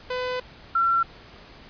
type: tone pair in turn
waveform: sawtooth / sine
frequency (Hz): 503 / 1357.7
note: B4 / F6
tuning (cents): +32 / -49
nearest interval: octave + perfect fourth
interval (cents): 1719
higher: second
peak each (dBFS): -22 / -18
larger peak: second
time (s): 0.1-0.4 / 0.75-1.03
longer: first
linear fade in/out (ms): 5
effects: pink hiss -47 dBFS RMS until 1.69 s + resampled to 11025 Hz

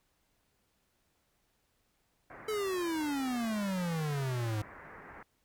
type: low-pass noise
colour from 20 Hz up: white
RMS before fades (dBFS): -50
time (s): 2.3-5.23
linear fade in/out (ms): 2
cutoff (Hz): 2000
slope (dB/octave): 48
type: exponential sweep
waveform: square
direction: down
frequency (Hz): 439.5 to 103.83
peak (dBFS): -32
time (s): 2.48-4.62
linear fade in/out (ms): 5
effects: pink hiss -75 dBFS RMS until 5.44 s

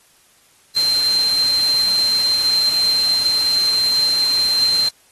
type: tone in noise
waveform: sine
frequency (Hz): 4137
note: C8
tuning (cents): -20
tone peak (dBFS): -14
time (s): 0.76-4.89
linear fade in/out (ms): 5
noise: white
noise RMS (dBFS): -28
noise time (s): 0.76-4.89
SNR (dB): +11
effects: white hiss -54 dBFS RMS until 5.11 s + AAC 32 kbps

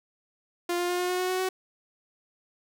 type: tone with pitch steps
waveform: sawtooth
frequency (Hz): 349.2 / 352.6 / 356.1 / 359.6 / 363.2 / 366.8 / 370.4 / 374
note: F4 / F4 / F4 / F#4 / F#4 / F#4 / F#4 / F#4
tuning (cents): 0 / +17 / +34 / -49 / -32 / -15 / +2 / +19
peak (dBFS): -22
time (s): 0.69-1.49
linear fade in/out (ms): 5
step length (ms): 100
effects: none

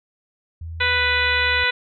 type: tone with pitch glide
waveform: sine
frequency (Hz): 82.41 to 76.01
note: E2 to D#2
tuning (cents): 0 to -40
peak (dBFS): -29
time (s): 0.61-1.64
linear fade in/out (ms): 5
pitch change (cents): -140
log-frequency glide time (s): 0.94-1.03
type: harmonic tone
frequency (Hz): 495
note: B4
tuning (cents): +4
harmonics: 1 / 2 / 3 / 4 / 5 / 6 / 7 / 8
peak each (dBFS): -30 / -28 / -22 / -22 / -24 / -30 / -28 / -28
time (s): 0.8-1.71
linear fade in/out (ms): 10
effects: none

